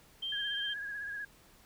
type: tone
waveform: sine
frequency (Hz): 3157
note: G7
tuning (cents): +12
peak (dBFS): -34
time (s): 0.22-0.74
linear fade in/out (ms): 10
type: tone with vibrato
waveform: sine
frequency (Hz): 1654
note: G#6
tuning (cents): -8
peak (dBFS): -37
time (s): 0.32-1.25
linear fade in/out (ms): 5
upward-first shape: sine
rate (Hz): 16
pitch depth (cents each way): 45
effects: pink hiss -61 dBFS RMS until 1.65 s